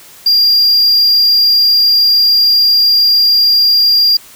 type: tone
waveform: triangle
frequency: 4789 Hz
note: D8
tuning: 33 cents sharp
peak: -5 dBFS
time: 0.26-4.17 s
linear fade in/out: 5 ms
effects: white hiss -38 dBFS RMS until 4.35 s